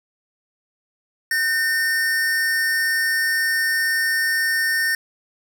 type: tone pair together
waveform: square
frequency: 1524 / 1819 Hz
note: G6 / A#6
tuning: -49 / -43 cents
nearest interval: minor third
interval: 306 cents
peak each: -30 / -19 dBFS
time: 1.31-4.95 s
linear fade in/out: 2 ms
effects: none